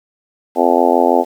harmonic tone, 86.2 Hz, F2, 22 cents flat, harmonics 3 / 4 / 5 / 6 / 7 / 8 / 9 / 10, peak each -18 / -18 / -18 / -18 / -18 / -18 / -18 / -18 dBFS, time 0.55-1.25 s, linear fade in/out 50 ms, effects 7-bit

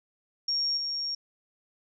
sine tone with level steps, 5550 Hz, F8, 12 cents flat, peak -25 / -29 dBFS, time 0.48-1.15 s, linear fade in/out 5 ms, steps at 0.77 s, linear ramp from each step 5 ms, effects none

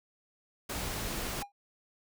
pink noise, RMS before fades -36 dBFS, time 0.69-1.43 s, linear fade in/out 10 ms
triangle tone with exponential decay, 808 Hz, G#5, 48 cents flat, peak -31 dBFS, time 1.42-1.52 s, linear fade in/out 2 ms, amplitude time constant 21 ms
effects none

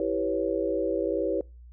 sine chord, C# half-diminished seventh, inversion first, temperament equal, 329.6 / 392 / 493.9 / 554.4 Hz, E4 / G4 / B4 / C#5, 0 / 0 / 0 / 0 cents, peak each -30 dBFS, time 0-1.41 s, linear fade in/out 2 ms, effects noise-tail reverb RT60 0.3 s tail -26 dB re dry + added 60 Hz sine -45 dBFS peak until 1.72 s

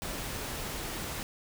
pink noise, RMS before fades -37 dBFS, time 0.02-1.23 s, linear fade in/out 0 ms, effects none

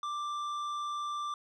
sine tone with tanh clipping, 1179 Hz, D6, 6 cents sharp, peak -35 dBFS, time 0.03-1.34 s, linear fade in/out 2 ms, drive 10 dB, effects none

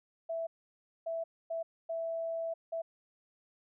sine tone bursts at uneven times, 660 Hz, E5, 2 cents sharp, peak -33 dBFS, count 5, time 0.29-0.47 / 1.06-1.24 / 1.5-1.63 / 1.89-2.54 / 2.72-2.82 s, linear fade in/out 10 ms, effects none

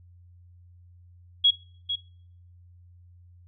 sine tone with echo, 3322 Hz, G#7, in tune, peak -15 dBFS, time 1.44-1.51 s, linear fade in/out 10 ms, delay 450 ms, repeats 1, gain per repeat -10 dB, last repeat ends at 1.96 s, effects noise-tail reverb RT60 0.6 s tail -22 dB re dry + added 88 Hz sine -50 dBFS peak until 3.47 s

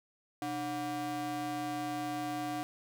square ring-modulated tone, 214.1 Hz, A3, 47 cents flat, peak -32 dBFS, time 0.42-2.63 s, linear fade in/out 0 ms, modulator 515 Hz, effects none

